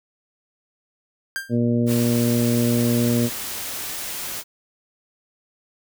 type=tone with exponential decay; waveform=45% pulse; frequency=1589 Hz; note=G6; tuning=23 cents sharp; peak=-21 dBFS; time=1.36-1.57 s; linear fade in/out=0 ms; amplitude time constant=44 ms
type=harmonic tone; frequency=119 Hz; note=A#2; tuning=36 cents sharp; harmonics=1 / 2 / 3 / 4 / 5; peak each=-22 / -19 / -28 / -28 / -31 dBFS; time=1.49-3.3 s; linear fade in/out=50 ms
type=noise; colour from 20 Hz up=white; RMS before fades=-30 dBFS; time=1.86-4.44 s; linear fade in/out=50 ms
effects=none